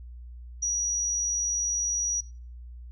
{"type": "tone", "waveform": "sine", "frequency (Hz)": 5800, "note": "F#8", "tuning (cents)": -35, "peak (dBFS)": -24, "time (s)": [0.62, 2.21], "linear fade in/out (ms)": 10, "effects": ["noise-tail reverb RT60 0.4 s tail -23 dB re dry", "added 60 Hz sine -40 dBFS peak until 2.91 s"]}